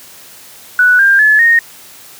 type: tone with pitch steps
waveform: sine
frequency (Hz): 1480 / 1595.4 / 1719.8 / 1853.9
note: F#6 / G6 / A6 / A#6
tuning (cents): 0 / +30 / -40 / -10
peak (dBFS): -5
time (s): 0.79-1.59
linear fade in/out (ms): 2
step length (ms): 200
effects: white hiss -37 dBFS RMS until 2.19 s + high-pass 80 Hz 12 dB/octave